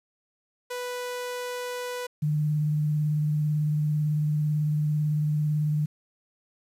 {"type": "tone", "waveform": "sawtooth", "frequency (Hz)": 493.9, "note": "B4", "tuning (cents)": 0, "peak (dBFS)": -27, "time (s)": [0.7, 2.07], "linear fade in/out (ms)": 10}
{"type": "tone with vibrato", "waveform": "sine", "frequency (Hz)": 150.8, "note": "D3", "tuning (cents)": 46, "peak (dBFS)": -22, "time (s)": [2.22, 5.86], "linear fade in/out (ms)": 10, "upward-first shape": "square", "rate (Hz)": 18, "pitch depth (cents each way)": 16}
{"effects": ["resampled to 32000 Hz", "9-bit"]}